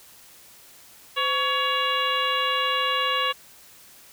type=harmonic tone with a mistuned harmonic; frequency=561 Hz; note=C#5; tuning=21 cents sharp; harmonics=1 / 2 / 3 / 4 / 5 / 6 / 7; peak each=-31 / -25 / -30 / -33 / -27 / -31 / -35 dBFS; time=1.16-3.33 s; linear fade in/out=20 ms; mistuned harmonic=1; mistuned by=-150 cents; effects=white hiss -50 dBFS RMS until 4.12 s